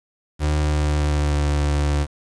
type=tone with pitch glide; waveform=35% pulse; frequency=75.3 to 73.07 Hz; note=D2 to D2; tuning=+44 to -8 cents; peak=-16 dBFS; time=0.39-2.07 s; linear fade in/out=50 ms; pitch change=-52 cents; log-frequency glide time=0.69-1.42 s; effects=resampled to 22050 Hz + 7-bit